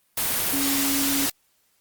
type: tone in noise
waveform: sine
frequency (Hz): 277.2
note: C#4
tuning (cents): 0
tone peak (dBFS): -25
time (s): 0.53-1.26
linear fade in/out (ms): 5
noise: white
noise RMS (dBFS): -24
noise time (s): 0.17-1.3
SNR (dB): -4
effects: white hiss -66 dBFS RMS until 1.8 s + Opus 32 kbps